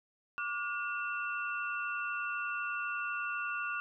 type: tone cluster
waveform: sine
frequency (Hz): 1168 / 1436 / 2694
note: D6 / F6 / E7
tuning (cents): -10 / +48 / +37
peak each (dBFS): -39 / -36 / -40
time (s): 0.38-3.8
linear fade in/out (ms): 0
effects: none